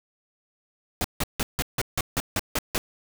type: noise bursts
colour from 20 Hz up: pink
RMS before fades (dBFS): -25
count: 10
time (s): 1.01-2.78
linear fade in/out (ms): 0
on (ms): 33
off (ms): 160
effects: none